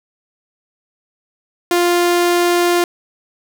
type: tone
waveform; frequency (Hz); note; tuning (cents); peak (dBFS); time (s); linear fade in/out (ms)
sawtooth; 349.7; F4; +2; -8; 1.71-2.84; 2
effects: none